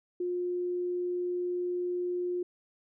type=tone; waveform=sine; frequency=356.2 Hz; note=F4; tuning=34 cents sharp; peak=-29 dBFS; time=0.2-2.43 s; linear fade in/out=5 ms; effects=none